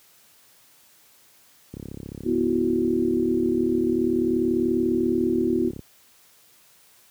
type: click train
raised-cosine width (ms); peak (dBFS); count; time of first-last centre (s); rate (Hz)
3; -22; 140; 1.74-5.792; 34.3
type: chord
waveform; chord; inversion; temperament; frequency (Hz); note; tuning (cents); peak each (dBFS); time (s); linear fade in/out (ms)
sine; B suspended fourth; none; equal; 246.9 / 329.6 / 370; B3 / E4 / F#4; 0 / 0 / 0; -24 / -24 / -24; 2.24-5.72; 50
effects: white hiss -56 dBFS RMS until 7.1 s + high-pass 60 Hz 12 dB/octave